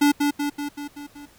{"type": "tone with echo", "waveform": "square", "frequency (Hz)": 289.5, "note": "D4", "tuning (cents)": -25, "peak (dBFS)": -15, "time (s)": [0.01, 0.12], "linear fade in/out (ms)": 10, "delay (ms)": 190, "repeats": 6, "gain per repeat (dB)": -4, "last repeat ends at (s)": 1.26, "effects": ["pink hiss -54 dBFS RMS until 1.38 s"]}